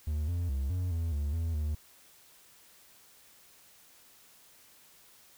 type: tone with pitch steps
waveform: triangle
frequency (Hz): 75.8 / 86.9 / 67.5 / 90.4 / 83 / 72.5 / 82.5 / 75.8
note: D#2 / F2 / C#2 / F#2 / E2 / D2 / E2 / D#2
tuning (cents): -45 / -8 / -45 / -40 / +12 / -22 / +2 / -45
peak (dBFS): -27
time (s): 0.07-1.75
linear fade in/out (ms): 5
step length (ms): 210
effects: white hiss -59 dBFS RMS until 5.37 s